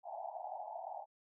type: band-pass noise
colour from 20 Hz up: white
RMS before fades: -45 dBFS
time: 0.03-1.06 s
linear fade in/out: 50 ms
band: 640 to 870 Hz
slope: 96 dB/octave
effects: none